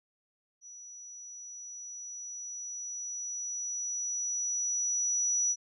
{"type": "tone with level ramp", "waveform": "sine", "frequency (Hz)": 5880, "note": "F#8", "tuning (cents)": -12, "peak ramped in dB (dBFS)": [-46, -25], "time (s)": [0.61, 5.56], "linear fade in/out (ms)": 50, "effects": []}